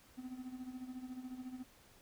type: tone with tremolo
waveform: triangle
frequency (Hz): 254.8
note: C4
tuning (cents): -46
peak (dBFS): -39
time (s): 0.17-1.64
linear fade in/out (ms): 20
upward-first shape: sine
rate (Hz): 14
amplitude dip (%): 70
effects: pink hiss -64 dBFS RMS until 2.01 s